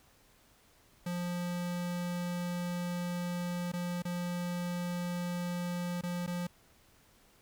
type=tone with dropouts; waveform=square; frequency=176 Hz; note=F3; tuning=14 cents sharp; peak=-34 dBFS; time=1.06-6.47 s; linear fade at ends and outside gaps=5 ms; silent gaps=3.719-3.735 / 4.022-4.051 / 6.012-6.034 / 6.265-6.275 s; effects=pink hiss -64 dBFS RMS until 7.41 s